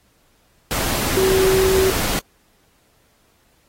sine tone in noise, 380 Hz, F#4, 46 cents sharp, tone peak -14 dBFS, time 1.17-1.9 s, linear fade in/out 0 ms, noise pink, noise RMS -22 dBFS, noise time 0.71-2.19 s, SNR +5 dB, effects pink hiss -60 dBFS RMS until 3.68 s + AAC 48 kbps

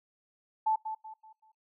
sine tone with echo, 874 Hz, A5, 12 cents flat, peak -24 dBFS, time 0.66-0.76 s, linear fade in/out 10 ms, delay 190 ms, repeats 4, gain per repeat -9 dB, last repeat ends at 1.52 s, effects noise-tail reverb RT60 0.2 s tail -21 dB re dry

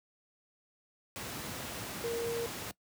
sine tone in noise, 466.2 Hz, A#4, in tune, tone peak -32 dBFS, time 2.04-2.46 s, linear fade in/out 0 ms, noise pink, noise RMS -40 dBFS, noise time 1.16-2.71 s, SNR +5 dB, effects noise-tail reverb RT60 0.1 s tail -21 dB re dry + high-pass 100 Hz 12 dB/octave

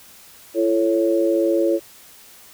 sine chord, A major, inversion second, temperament equal with one note detuned, 337.7 / 440 / 554.4 Hz, E4 / A4 / C#5, +42 / 0 / 0 cents, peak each -18 / -23 / -20 dBFS, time 0.54-1.8 s, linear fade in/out 50 ms, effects white hiss -46 dBFS RMS until 2.53 s

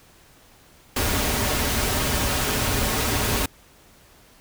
pink noise with comb filter, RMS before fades -23 dBFS, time 0.96-3.46 s, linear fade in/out 5 ms, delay 5.9 ms, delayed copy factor -0.5, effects pink hiss -53 dBFS RMS until 4.4 s

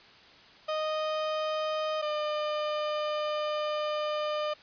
30% pulse tone pair in turn, 620 / 603.4 Hz, D#5 / D5, -6 / +47 cents, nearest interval unison, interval 47 cents, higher first, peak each -26 dBFS, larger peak neither, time 0.68-2.02 / 2.02-4.54 s, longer second, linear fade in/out 10 ms, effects white hiss -54 dBFS RMS until 4.62 s + resampled to 11025 Hz

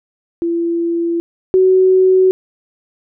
sine tone pair in turn, 338.3 / 374.3 Hz, E4 / F#4, +45 / +20 cents, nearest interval major second, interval 175 cents, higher second, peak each -14 / -7 dBFS, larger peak second, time 0.42-1.2 / 1.54-2.31 s, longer first, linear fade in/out 0 ms, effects none

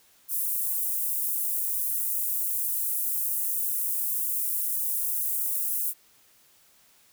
pink high-pass noise, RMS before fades -28 dBFS, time 0.28-5.94 s, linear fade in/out 50 ms, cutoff 11000 Hz, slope 24 dB/octave, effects white hiss -60 dBFS RMS until 7.12 s

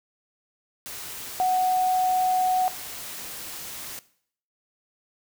sine tone in noise, 740 Hz, F#5, in tune, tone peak -19 dBFS, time 1.4-2.68 s, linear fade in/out 0 ms, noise white, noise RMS -37 dBFS, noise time 0.86-3.99 s, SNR +15 dB, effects noise-tail reverb RT60 0.6 s tail -18 dB re dry

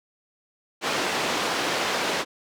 pink band-pass noise, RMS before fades -26 dBFS, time 0.81-2.25 s, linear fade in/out 50 ms, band 340 to 5100 Hz, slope 12 dB/octave, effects none

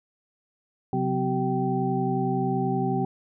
sine tone cluster, 132.1 / 182.8 / 254.7 / 382.9 / 775 Hz, C3 / F#3 / C4 / G4 / G5, +17 / -21 / -46 / -41 / -20 cents, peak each -29 dBFS, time 0.93-3.05 s, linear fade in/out 2 ms, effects none

